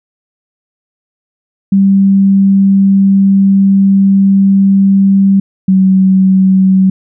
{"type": "tone pair in turn", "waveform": "sine", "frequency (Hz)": [195.5, 189.61], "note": ["G3", "F#3"], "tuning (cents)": [-4, 43], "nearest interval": "minor second", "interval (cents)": 53, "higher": "first", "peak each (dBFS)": -4, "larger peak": "neither", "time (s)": [[1.72, 5.4], [5.68, 6.9]], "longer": "first", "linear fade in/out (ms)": 5, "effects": []}